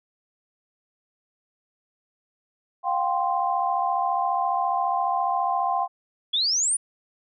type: chord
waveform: sine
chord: F suspended second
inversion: none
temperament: equal with one note detuned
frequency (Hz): 709.4 / 784 / 1046.5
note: F5 / G5 / C6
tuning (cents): +27 / 0 / 0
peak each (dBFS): -26 / -25 / -26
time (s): 2.83-5.88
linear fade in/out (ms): 50
type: exponential sweep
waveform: sine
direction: up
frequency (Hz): 3308 to 9850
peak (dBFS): -20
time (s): 6.33-6.77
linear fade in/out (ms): 10
effects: none